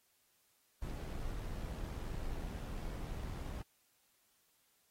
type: noise with amplitude modulation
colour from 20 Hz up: brown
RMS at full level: -40 dBFS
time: 0.82-3.62 s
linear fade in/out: 5 ms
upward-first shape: sine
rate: 78.8 Hz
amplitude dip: 35%
effects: white hiss -74 dBFS RMS until 4.9 s + AAC 48 kbps